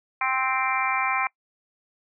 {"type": "harmonic tone", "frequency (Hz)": 261.6, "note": "C4", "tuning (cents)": 0, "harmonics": [3, 4, 5, 6, 7, 8, 9], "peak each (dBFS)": [-29, -27, -30, -36, -35, -31, -28], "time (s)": [0.21, 1.27], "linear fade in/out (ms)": 2, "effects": ["noise-tail reverb RT60 0.1 s tail -24 dB re dry"]}